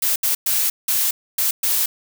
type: noise bursts at uneven times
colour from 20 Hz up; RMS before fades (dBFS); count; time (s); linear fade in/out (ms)
blue; -19; 6; 0.02-0.16 / 0.23-0.35 / 0.46-0.7 / 0.88-1.11 / 1.38-1.51 / 1.63-1.86; 5
effects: none